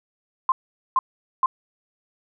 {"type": "tone bursts", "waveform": "sine", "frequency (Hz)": 1048, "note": "C6", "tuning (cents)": 2, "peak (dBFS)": -15, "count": 3, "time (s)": [0.49, 1.46], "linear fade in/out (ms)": 2, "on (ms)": 30, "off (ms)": 440, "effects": []}